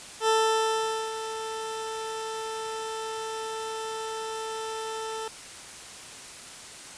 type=tone with ADSR envelope; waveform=20% pulse; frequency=442.6 Hz; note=A4; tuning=10 cents sharp; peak=-15 dBFS; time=0.2-5.28 s; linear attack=80 ms; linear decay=830 ms; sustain=-12 dB; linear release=3 ms; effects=white hiss -43 dBFS RMS until 6.97 s + resampled to 22050 Hz